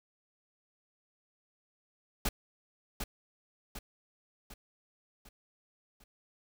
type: noise with echo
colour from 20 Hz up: pink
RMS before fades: -30 dBFS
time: 2.25-2.29 s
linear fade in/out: 5 ms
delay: 750 ms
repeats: 5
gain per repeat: -6 dB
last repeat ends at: 6.04 s
effects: none